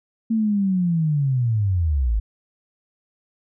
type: linear sweep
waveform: sine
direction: down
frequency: 227.7 to 49 Hz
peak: -17 dBFS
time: 0.3-2.2 s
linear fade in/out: 10 ms
effects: none